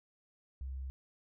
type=tone; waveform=sine; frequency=66.1 Hz; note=C2; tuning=18 cents sharp; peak=-38 dBFS; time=0.61-0.9 s; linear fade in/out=0 ms; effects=none